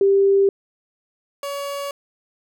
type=tone pair in turn; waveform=sine / 30% pulse; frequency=394.1 / 564.3 Hz; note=G4 / C#5; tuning=+9 / +31 cents; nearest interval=tritone; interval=622 cents; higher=second; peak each=-12 / -23 dBFS; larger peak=first; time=0.01-0.49 / 1.43-1.91 s; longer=neither; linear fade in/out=2 ms; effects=none